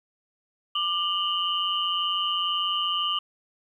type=tone cluster; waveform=sine; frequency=1190 / 2875 / 3057 Hz; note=D6 / F7 / G7; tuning=+22 / +50 / -44 cents; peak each=-28 dBFS; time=0.75-3.19 s; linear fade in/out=5 ms; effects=10-bit